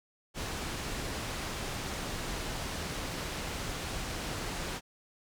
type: low-pass noise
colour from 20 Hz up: pink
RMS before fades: -37 dBFS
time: 0.34-4.81 s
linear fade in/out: 50 ms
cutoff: 8200 Hz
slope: 12 dB/octave
effects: none